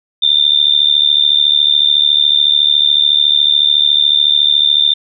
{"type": "tone with amplitude modulation", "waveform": "sine", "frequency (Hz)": 3586, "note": "A7", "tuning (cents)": 32, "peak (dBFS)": -4, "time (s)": [0.22, 4.94], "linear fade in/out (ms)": 10, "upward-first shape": "sine", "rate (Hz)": 73.9, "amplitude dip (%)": 90, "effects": []}